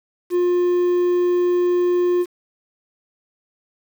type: tone with quantisation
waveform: triangle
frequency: 354.6 Hz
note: F4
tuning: 26 cents sharp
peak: -13 dBFS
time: 0.3-2.26 s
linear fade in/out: 50 ms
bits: 7
effects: none